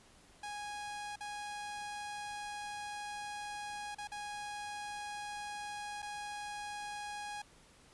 sawtooth tone with dropouts, 827 Hz, G#5, 8 cents flat, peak -37 dBFS, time 0.43-7.42 s, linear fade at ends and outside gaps 5 ms, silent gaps 1.159-1.206 / 3.948-3.983 / 4.074-4.117 / 6.021-6.026 s, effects pink hiss -62 dBFS RMS until 7.93 s + resampled to 24000 Hz

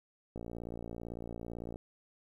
click train, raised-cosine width 2 ms, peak -29 dBFS, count 82, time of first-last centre 0.36-1.759 s, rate 57.9 Hz, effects 11-bit

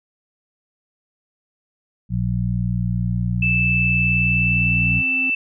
harmonic tone, 59.7 Hz, A#1, 42 cents sharp, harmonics 1 / 2 / 3, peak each -26 / -21 / -23 dBFS, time 2.09-5.03 s, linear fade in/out 50 ms
triangle tone with exponential growth, 261.6 Hz, C4, in tune, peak -25 dBFS, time 2.21-5.3 s, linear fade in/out 2 ms, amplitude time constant 670 ms
sine tone with pitch glide, 2637 to 2652 Hz, E7 to E7, 0 to +10 cents, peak -17 dBFS, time 3.42-5.35 s, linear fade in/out 5 ms, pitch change +10 cents, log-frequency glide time 4-4.77 s
effects none

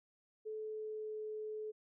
sine tone with pitch glide, 433.4 to 429.9 Hz, A4 to A4, -26 to -40 cents, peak -40 dBFS, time 0.45-1.72 s, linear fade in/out 20 ms, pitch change -14 cents, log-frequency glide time 0.56-1.21 s, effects none

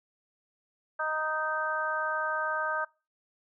harmonic tone, 311.1 Hz, D#4, in tune, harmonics 2 / 3 / 4 / 5, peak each -35 / -35 / -33 / -32 dBFS, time 0.99-2.85 s, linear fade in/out 10 ms, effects noise-tail reverb RT60 0.3 s tail -24 dB re dry

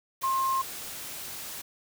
sine tone in noise, 1062 Hz, C6, 25 cents sharp, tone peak -24 dBFS, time 0.23-0.62 s, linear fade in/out 10 ms, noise white, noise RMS -39 dBFS, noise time 0.21-1.62 s, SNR +12 dB, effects none

